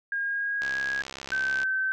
sine tone with pitch glide, 1622 to 1648.4 Hz, G#6 to G#6, -41 to -13 cents, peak -26 dBFS, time 0.12-1.02 s, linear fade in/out 2 ms, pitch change +28 cents, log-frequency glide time 0.22-0.7 s
click train, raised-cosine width 0.2 ms, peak -19 dBFS, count 69, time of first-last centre 0.62-1.632 s, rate 67.2 Hz
sine tone, 1542 Hz, G6, 29 cents flat, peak -24 dBFS, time 1.32-1.92 s, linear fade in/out 0 ms
effects none

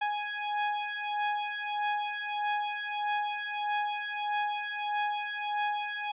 sawtooth beating tone pair, 830.6 / 832.2 Hz, G#5 / G#5, 0 / +3 cents, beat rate 1.6 Hz, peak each -29 dBFS, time 0.01-6.12 s, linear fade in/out 10 ms, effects resampled to 8000 Hz

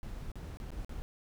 brown noise with dropouts, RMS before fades -41 dBFS, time 0.03-1.02 s, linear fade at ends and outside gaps 0 ms, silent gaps 0.317-0.356 / 0.571-0.601 / 0.704-0.717 / 0.847-0.894 s, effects none

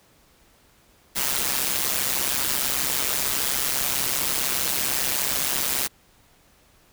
white noise with amplitude modulation, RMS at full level -21 dBFS, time 1.15-5.88 s, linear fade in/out 20 ms, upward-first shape sine, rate 135 Hz, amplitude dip 80%, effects pink hiss -58 dBFS RMS until 6.92 s

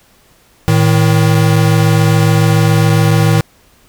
square tone pair together, 110.7 / 157.82 Hz, A2 / D#3, +11 / +25 cents, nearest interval tritone, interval 614 cents, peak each -11 dBFS, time 0.68-3.41 s, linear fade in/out 0 ms, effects pink hiss -49 dBFS RMS until 3.88 s

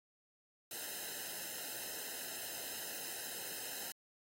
white noise with comb filter, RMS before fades -44 dBFS, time 0.71-3.92 s, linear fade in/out 2 ms, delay 0.87 ms, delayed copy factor -0.85, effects AAC 48 kbps

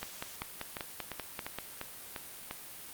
two click trains, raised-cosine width 0.3 ms, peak -20 / -21 dBFS, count 9 / 7, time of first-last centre 0.03-1.586 / 0.42-2.511 s, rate 5.14 / 2.87 Hz, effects white hiss -47 dBFS RMS until 2.93 s + Opus 48 kbps

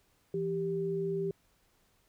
sine tone pair together, 167.4 / 392.4 Hz, E3 / G4, +27 / +2 cents, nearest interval octave + minor third, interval 1475 cents, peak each -36 / -31 dBFS, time 0.34-1.31 s, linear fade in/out 2 ms, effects pink hiss -70 dBFS RMS until 2.08 s

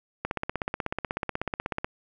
click train, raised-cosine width 0.5 ms, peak -13 dBFS, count 27, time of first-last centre 0.25-1.845 s, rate 16.3 Hz, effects none

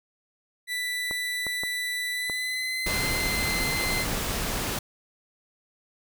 30% pulse tone with pitch glide, 1979 to 2067 Hz, B6 to C7, +3 to -22 cents, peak -25 dBFS, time 0.67-4.06 s, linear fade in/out 50 ms, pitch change +75 cents, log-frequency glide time 2.11-3.01 s
clicks, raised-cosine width 1 ms, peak -21 dBFS, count 4, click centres 1.111 / 1.467 / 1.635 / 2.298 s
pink noise, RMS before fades -29 dBFS, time 2.86-4.79 s, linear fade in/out 5 ms
effects none

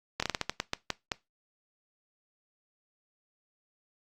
slowing click train, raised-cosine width 0.2 ms, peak -11 dBFS, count 11, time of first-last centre 0.2-1.118 s, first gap 25 ms, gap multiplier 1.27, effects noise-tail reverb RT60 0.2 s tail -20 dB re dry + Opus 48 kbps

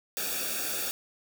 white noise with comb filter, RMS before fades -32 dBFS, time 0.17-0.91 s, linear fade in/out 0 ms, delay 0.98 ms, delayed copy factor -0.8, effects none

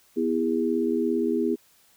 sine chord, E major, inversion second, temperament equal with one note detuned, 246.9 / 329.6 / 407 Hz, B3 / E4 / G#4, 0 / 0 / -35 cents, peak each -26 dBFS, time 0.16-1.56 s, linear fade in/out 20 ms, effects white hiss -60 dBFS RMS until 1.96 s

